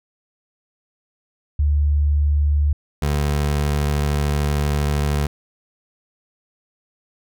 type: tone pair in turn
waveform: sine / 25% pulse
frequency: 73.3 / 73.01 Hz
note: D2 / D2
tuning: -3 / -10 cents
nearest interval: unison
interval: 7 cents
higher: first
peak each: -14 dBFS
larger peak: neither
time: 1.59-2.73 / 3.02-5.27 s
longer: second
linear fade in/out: 5 ms
effects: none